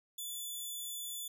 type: tone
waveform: 10% pulse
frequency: 3472 Hz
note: A7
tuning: 24 cents flat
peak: -32 dBFS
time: 0.18-1.28 s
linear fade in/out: 5 ms
effects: none